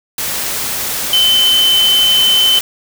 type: tone in noise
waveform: sine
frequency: 3060 Hz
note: G7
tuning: 42 cents flat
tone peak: -8 dBFS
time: 1.13-2.59 s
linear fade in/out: 2 ms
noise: white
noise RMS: -19 dBFS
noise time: 0.18-2.61 s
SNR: +8 dB
effects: none